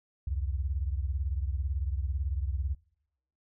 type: beating tone pair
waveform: sine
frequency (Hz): 65.6 / 83.6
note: C2 / E2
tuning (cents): +5 / +25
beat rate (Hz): 18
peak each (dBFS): -30 / -34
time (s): 0.27-2.75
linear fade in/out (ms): 5
effects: noise-tail reverb RT60 0.8 s tail -24 dB re dry